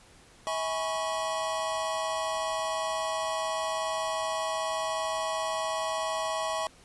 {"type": "chord", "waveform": "square", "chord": "C# minor seventh", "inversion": "first", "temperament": "equal with one note detuned", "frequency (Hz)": [644.2, 830.6, 987.8, 1108.7], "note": ["E5", "G#5", "B5", "C#6"], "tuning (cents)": [-40, 0, 0, 0], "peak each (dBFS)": [-33, -37, -38, -35], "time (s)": [0.47, 6.67], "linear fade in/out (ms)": 0, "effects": ["pink hiss -56 dBFS RMS until 6.84 s", "resampled to 24000 Hz"]}